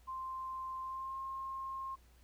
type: tone with pitch glide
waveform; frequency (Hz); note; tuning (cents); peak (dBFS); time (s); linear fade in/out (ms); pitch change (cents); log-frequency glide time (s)
sine; 1046.5 to 1067.3; C6 to C6; 0 to +34; -39; 0.07-1.96; 20; +34; 0.84-1.17
effects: added 60 Hz sine -61 dBFS peak until 2.23 s + pink hiss -69 dBFS RMS until 2.23 s